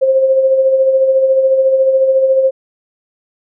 sine tone with tremolo, 530 Hz, C5, 22 cents sharp, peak -6 dBFS, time 0.01-2.51 s, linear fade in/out 20 ms, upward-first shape sine, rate 14 Hz, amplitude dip 45%, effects none

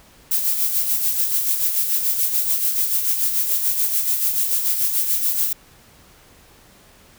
violet noise with tremolo, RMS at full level -18 dBFS, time 0.31-5.53 s, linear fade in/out 5 ms, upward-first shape sine, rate 6.9 Hz, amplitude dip 50%, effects pink hiss -50 dBFS RMS until 7.18 s

